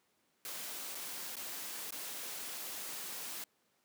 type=noise with dropouts; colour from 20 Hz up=white; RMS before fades=-43 dBFS; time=0.45-3.44 s; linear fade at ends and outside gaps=1 ms; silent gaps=0.948-0.952 / 1.356-1.367 / 1.907-1.923 s; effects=pink hiss -75 dBFS RMS until 3.84 s + high-pass 200 Hz 12 dB/octave